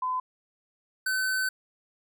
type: tone pair in turn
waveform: sine / square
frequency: 1016 / 1522.3 Hz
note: B5 / F#6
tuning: +49 / +49 cents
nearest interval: perfect fifth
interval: 700 cents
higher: second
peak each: -26 dBFS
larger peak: neither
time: 0.02-0.2 / 1.06-1.49 s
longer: second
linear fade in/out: 5 ms
effects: none